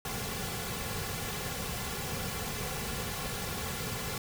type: noise with comb filter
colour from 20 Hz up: pink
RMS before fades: -36 dBFS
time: 0.05-4.18 s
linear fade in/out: 2 ms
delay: 3.2 ms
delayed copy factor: -0.65
effects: none